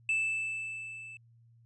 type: tone with level ramp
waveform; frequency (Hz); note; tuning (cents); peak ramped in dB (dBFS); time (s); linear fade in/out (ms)
triangle; 2637; E7; 0; -24 to -43; 0.09-1.17; 2
effects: added 116 Hz sine -58 dBFS peak until 1.65 s + resampled to 24000 Hz